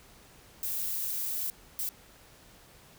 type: noise bursts at uneven times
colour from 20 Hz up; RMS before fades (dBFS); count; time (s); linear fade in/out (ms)
violet; -33; 2; 0.63-1.5 / 1.79-1.89; 0
effects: pink hiss -56 dBFS RMS until 2.98 s